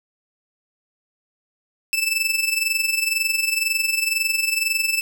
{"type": "tone with amplitude modulation", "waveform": "sawtooth", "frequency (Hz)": 2637, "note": "E7", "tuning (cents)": 0, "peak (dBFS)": -13, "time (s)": [1.93, 5.01], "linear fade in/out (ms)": 0, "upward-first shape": "sine", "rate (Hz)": 22, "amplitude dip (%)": 70, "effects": []}